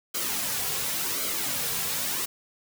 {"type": "noise with flanger", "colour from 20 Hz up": "white", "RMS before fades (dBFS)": -29, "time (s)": [0.14, 2.26], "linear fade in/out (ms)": 10, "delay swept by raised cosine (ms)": [1.1, 3.4], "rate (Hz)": 0.92, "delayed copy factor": -0.6, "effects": []}